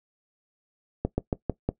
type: slowing click train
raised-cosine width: 2 ms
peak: -11 dBFS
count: 5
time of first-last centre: 1.05-1.69 s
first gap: 130 ms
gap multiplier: 1.14
effects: noise-tail reverb RT60 0.1 s tail -18 dB re dry